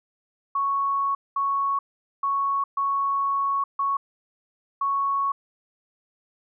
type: tone bursts at uneven times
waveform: sine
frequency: 1108.7 Hz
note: C#6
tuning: in tune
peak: -21 dBFS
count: 6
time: 0.55-1.15 / 1.36-1.79 / 2.23-2.64 / 2.77-3.64 / 3.79-3.97 / 4.81-5.32 s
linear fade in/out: 5 ms
effects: none